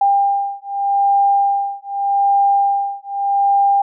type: beating tone pair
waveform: sine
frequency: 798 / 798.83 Hz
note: G5 / G5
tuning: +31 / +32 cents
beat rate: 0.83 Hz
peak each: -16 dBFS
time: 0.01-3.82 s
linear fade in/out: 5 ms
effects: none

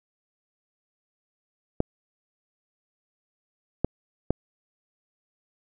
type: clicks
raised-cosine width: 2 ms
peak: -8 dBFS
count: 3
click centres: 1.804 / 3.846 / 4.306 s
effects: none

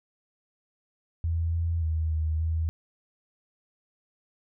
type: tone with pitch steps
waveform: sine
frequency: 82.9 / 83.7 / 79.8 / 78.7 / 80.9 Hz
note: E2 / E2 / D#2 / D#2 / E2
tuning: +10 / +27 / +44 / +20 / -32 cents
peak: -24 dBFS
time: 1.24-2.69 s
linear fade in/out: 0 ms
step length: 290 ms
effects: none

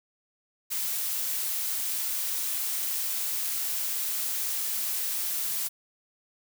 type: noise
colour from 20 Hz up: blue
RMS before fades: -30 dBFS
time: 0.7-5.69 s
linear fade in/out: 20 ms
effects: none

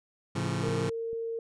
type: chord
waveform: sawtooth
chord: A augmented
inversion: none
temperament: just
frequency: 110 / 137.5 / 171.88 Hz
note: A2 / C#3 / E#3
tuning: 0 / -14 / -27 cents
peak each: -29 dBFS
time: 0.35-0.9 s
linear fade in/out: 10 ms
type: tone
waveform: sine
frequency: 457.3 Hz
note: A#4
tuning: 33 cents flat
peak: -31 dBFS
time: 0.63-1.39 s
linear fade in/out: 2 ms
type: clicks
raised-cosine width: 3 ms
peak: -28 / -36 dBFS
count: 2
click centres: 0.686 / 1.131 s
effects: resampled to 22050 Hz

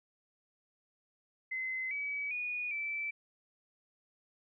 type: tone with pitch steps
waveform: sine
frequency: 2051 / 2281 / 2460 / 2323 Hz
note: C7 / C#7 / D#7 / D7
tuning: -35 / +49 / -20 / -20 cents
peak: -34 dBFS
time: 1.51-3.11 s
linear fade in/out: 10 ms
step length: 400 ms
effects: none

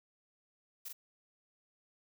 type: noise with echo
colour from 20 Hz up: blue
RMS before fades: -43 dBFS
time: 0.85-0.89 s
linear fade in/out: 10 ms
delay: 40 ms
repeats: 1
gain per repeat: -2 dB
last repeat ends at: 0.93 s
effects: none

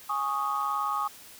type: chord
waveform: sine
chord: Ab suspended fourth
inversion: none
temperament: just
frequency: 830.6 / 1107.5 / 1245.9 Hz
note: Ab5 / Db6 / Eb6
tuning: 0 / -2 / +2 cents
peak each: -32 / -30 / -29 dBFS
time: 0.09-1.08 s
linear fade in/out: 10 ms
effects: tanh soft clip ceiling -18 dBFS + white hiss -49 dBFS RMS until 1.39 s

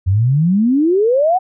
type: exponential sweep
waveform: sine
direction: up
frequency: 88.7 to 770 Hz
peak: -10 dBFS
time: 0.06-1.39 s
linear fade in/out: 20 ms
effects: none

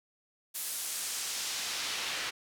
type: noise with band-pass filter sweep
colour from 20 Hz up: pink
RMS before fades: -36 dBFS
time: 0.54-2.31 s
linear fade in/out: 20 ms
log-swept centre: 12000 to 2800 Hz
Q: 0.83
effects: none

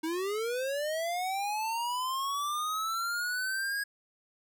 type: linear sweep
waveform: square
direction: up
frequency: 311.1 to 1657 Hz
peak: -31 dBFS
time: 0.03-3.84 s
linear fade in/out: 10 ms
effects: none

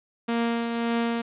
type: tone with tremolo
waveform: sawtooth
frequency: 233.1 Hz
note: A#3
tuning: in tune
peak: -18 dBFS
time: 0.28-1.22 s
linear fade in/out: 10 ms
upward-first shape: triangle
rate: 1.8 Hz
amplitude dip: 45%
effects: resampled to 8000 Hz + 8-bit

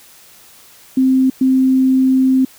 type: tone bursts at uneven times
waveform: sine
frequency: 261.6 Hz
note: C4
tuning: in tune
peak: -9 dBFS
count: 2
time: 0.97-1.3 / 1.41-2.45 s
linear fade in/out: 5 ms
effects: white hiss -44 dBFS RMS until 2.58 s

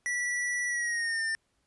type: tone with pitch glide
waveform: square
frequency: 1953 to 1801.3 Hz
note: B6 to A6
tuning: -20 to +40 cents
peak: -29 dBFS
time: 0.06-1.35 s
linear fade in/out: 0 ms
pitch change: -140 cents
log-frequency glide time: 0.67-1.23 s
effects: pink hiss -74 dBFS RMS until 1.66 s + resampled to 24000 Hz

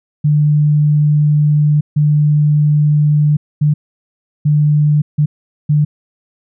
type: tone bursts at uneven times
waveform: sine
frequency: 149.1 Hz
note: D3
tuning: 27 cents sharp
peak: -8 dBFS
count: 6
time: 0.24-1.81 / 1.96-3.37 / 3.61-3.74 / 4.45-5.02 / 5.18-5.26 / 5.69-5.85 s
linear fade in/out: 10 ms
effects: none

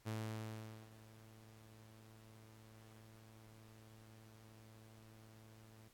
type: tone with ADSR envelope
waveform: sawtooth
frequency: 110 Hz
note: A2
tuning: in tune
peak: -36 dBFS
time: 0.05-5.89 s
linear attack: 28 ms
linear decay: 790 ms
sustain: -19 dB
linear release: 14 ms
effects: pink hiss -70 dBFS RMS until 5.93 s + AAC 64 kbps

